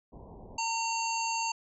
pink low-pass noise, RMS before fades -48 dBFS, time 0.12-0.58 s, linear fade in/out 10 ms, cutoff 1000 Hz, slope 96 dB/octave
harmonic tone, 914 Hz, A#5, 34 cents flat, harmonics 1 / 3 / 5 / 7 / 8, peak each -31 / -36 / -38 / -39 / -40 dBFS, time 0.58-1.52 s, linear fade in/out 5 ms
effects none

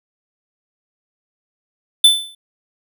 square tone with exponential decay, 3520 Hz, A7, in tune, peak -4 dBFS, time 2.04-2.35 s, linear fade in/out 5 ms, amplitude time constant 66 ms, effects none

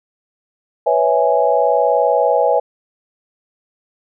sine chord, C# minor seventh, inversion third, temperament equal with one note detuned, 493.9 / 554.4 / 653.6 / 830.6 Hz, B4 / C#5 / E5 / G#5, 0 / 0 / -15 / 0 cents, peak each -17 dBFS, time 0.86-2.6 s, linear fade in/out 10 ms, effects none

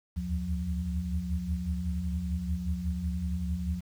sine tone cluster, 72 / 77.1 / 83 / 178.5 Hz, D2 / D#2 / E2 / F3, -34 / -15 / +12 / +38 cents, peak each -34 / -35 / -37 / -33 dBFS, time 0.16-3.81 s, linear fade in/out 20 ms, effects 9-bit

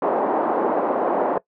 white band-pass noise, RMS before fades -21 dBFS, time 0.02-1.38 s, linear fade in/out 2 ms, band 270 to 880 Hz, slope 24 dB/octave, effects noise-tail reverb RT60 0.1 s tail -21 dB re dry

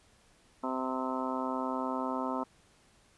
harmonic tone, 130 Hz, C3, 11 cents flat, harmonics 2 / 3 / 4 / 5 / 6 / 7 / 8 / 9 / 10, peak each -35 / -43 / -41 / -40 / -45 / -38 / -39 / -49 / -41 dBFS, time 0.63-2.44 s, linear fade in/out 10 ms, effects pink hiss -64 dBFS RMS until 3.17 s + resampled to 24000 Hz

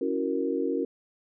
sine chord, F# dominant seventh, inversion second, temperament equal, 277.2 / 329.6 / 370 / 466.2 Hz, C#4 / E4 / F#4 / A#4, 0 / 0 / 0 / 0 cents, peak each -30 / -32 / -31 / -30 dBFS, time 0.01-0.85 s, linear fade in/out 5 ms, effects none

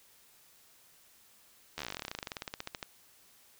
slowing click train, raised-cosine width 0.2 ms, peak -20 dBFS, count 30, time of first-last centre 1.78-2.828 s, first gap 12 ms, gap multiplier 1.07, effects white hiss -62 dBFS RMS until 3.59 s

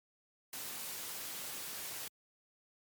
white noise, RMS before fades -43 dBFS, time 0.53-2.08 s, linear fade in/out 2 ms, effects high-pass 100 Hz 12 dB/octave + MP3 96 kbps

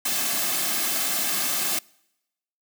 white noise with comb filter, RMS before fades -25 dBFS, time 0.05-1.79 s, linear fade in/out 5 ms, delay 2.1 ms, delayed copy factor -0.6, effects noise-tail reverb RT60 0.9 s tail -26 dB re dry + high-pass 200 Hz 12 dB/octave

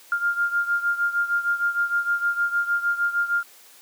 sine beating tone pair, 1401 / 1407.5 Hz, F6 / F6, +5 / +13 cents, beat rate 6.5 Hz, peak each -22 / -26 dBFS, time 0.12-3.43 s, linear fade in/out 2 ms, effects white hiss -50 dBFS RMS until 3.81 s + high-pass 300 Hz 12 dB/octave

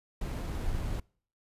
brown noise with sample-and-hold, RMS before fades -33 dBFS, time 0.21-1 s, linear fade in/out 5 ms, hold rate 11025 Hz, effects noise-tail reverb RT60 0.5 s tail -26 dB re dry + resampled to 32000 Hz

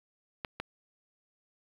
clicks, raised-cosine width 0.3 ms, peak -18 dBFS, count 2, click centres 0.448 / 0.6 s, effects low-pass 4000 Hz 12 dB/octave + 8-bit

